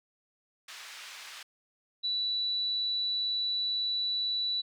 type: band-pass noise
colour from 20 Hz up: white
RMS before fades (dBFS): -46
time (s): 0.68-1.43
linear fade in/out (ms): 5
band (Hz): 1200 to 4200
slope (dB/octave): 12
type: tone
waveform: sine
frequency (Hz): 3951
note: B7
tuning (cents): 0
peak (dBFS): -28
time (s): 2.03-4.62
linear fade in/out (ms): 20
effects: none